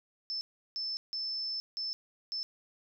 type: tone bursts at uneven times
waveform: sine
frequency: 5274 Hz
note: E8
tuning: in tune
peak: -33 dBFS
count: 5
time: 0.3-0.41 / 0.76-0.97 / 1.13-1.6 / 1.77-1.93 / 2.32-2.43 s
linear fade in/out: 0 ms
effects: none

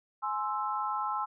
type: chord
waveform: sine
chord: Ab augmented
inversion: none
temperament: equal with one note detuned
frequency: 841.2 / 1046.5 / 1318.5 Hz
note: Ab5 / C6 / E6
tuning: +22 / 0 / 0 cents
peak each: -34 dBFS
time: 0.22-1.26 s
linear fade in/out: 20 ms
effects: none

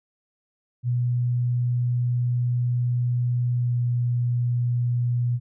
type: tone with pitch glide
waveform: sine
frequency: 122.3 to 121.39 Hz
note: B2 to B2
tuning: -16 to -29 cents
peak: -20 dBFS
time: 0.83-5.4 s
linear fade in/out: 50 ms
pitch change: -13 cents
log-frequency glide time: 3.56-3.75 s
effects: none

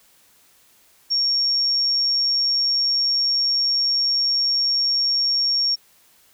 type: tone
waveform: sine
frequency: 5530 Hz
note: F8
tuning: 18 cents flat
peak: -17 dBFS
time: 1.1-5.76 s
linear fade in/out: 20 ms
effects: white hiss -56 dBFS RMS until 6.33 s

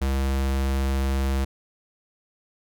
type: tone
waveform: square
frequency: 67.3 Hz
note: C2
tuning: 49 cents sharp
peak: -22 dBFS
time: 0.01-1.45 s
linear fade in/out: 10 ms
effects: none

